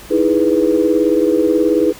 sine chord, E major seventh, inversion third, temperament equal, 311.1 / 329.6 / 415.3 / 493.9 Hz, D#4 / E4 / G#4 / B4, 0 / 0 / 0 / 0 cents, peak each -16 dBFS, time 0.1-1.93 s, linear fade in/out 20 ms, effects tanh soft clip ceiling 0 dBFS + pink hiss -37 dBFS RMS until 1.99 s

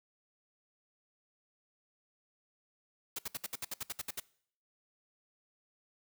white noise bursts, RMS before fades -38 dBFS, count 12, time 3.16-4.2 s, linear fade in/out 5 ms, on 28 ms, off 64 ms, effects noise-tail reverb RT60 0.6 s tail -22 dB re dry

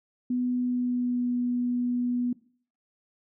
sine tone with pitch glide, 248.2 to 244.9 Hz, B3 to B3, +9 to -14 cents, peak -24 dBFS, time 0.3-2.33 s, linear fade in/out 5 ms, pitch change -23 cents, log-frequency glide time 0.56-1.33 s, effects noise-tail reverb RT60 0.5 s tail -20 dB re dry

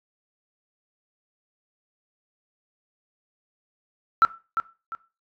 sine tone with echo, 1334 Hz, E6, 20 cents sharp, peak -10 dBFS, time 4.22-4.25 s, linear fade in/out 0 ms, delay 350 ms, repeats 2, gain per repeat -10 dB, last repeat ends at 4.95 s, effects noise-tail reverb RT60 0.3 s tail -17 dB re dry + tanh soft clip ceiling -8 dBFS

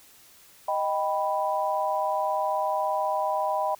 sine chord, Eb augmented, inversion none, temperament equal, 622.3 / 784 / 987.8 Hz, Eb5 / G5 / B5, 0 / 0 / 0 cents, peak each -28 dBFS, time 0.68-3.75 s, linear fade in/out 5 ms, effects white hiss -54 dBFS RMS until 3.79 s

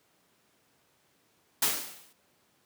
white noise with exponential decay, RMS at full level -23 dBFS, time 1.62-2.13 s, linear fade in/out 5 ms, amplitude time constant 110 ms, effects pink hiss -68 dBFS RMS until 2.65 s + high-pass 150 Hz 12 dB/octave

